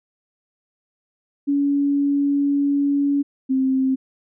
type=tone pair in turn; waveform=sine; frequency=283.1 / 263.7 Hz; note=C#4 / C4; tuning=+37 / +14 cents; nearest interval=minor second; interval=123 cents; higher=first; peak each=-16 dBFS; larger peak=neither; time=1.47-3.23 / 3.49-3.96 s; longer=first; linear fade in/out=20 ms; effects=none